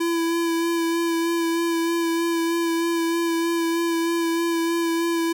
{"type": "tone with vibrato", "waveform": "square", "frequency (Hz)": 334.9, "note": "E4", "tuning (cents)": 27, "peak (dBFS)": -21, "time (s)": [0, 5.33], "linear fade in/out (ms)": 10, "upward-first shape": "sine", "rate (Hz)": 3.2, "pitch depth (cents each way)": 18, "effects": []}